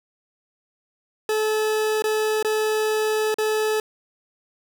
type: tone with dropouts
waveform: 40% pulse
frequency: 431.8 Hz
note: A4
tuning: 33 cents flat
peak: -19 dBFS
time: 1.29-3.8 s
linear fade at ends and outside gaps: 2 ms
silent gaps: 2.022-2.04 / 2.427-2.447 / 3.343-3.384 s
effects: none